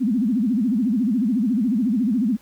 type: tone with vibrato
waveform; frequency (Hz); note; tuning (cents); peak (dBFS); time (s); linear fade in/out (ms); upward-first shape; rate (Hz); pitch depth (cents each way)
sine; 231; A#3; -16; -17; 0-2.37; 20; sine; 14; 250
effects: pink hiss -54 dBFS RMS until 2.41 s